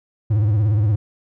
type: tone with vibrato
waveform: triangle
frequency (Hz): 105.7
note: G#2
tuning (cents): +31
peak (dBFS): -12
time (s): 0.3-0.96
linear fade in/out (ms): 10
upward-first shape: sine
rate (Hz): 17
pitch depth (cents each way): 110
effects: none